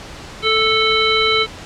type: harmonic tone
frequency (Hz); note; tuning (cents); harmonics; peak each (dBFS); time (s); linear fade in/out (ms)
440; A4; 0; 1 / 3 / 5 / 7 / 9; -19 / -19 / -19 / -19 / -19; 0.42-1.47; 50
effects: pink hiss -34 dBFS RMS until 1.65 s + low-pass 6000 Hz 12 dB/octave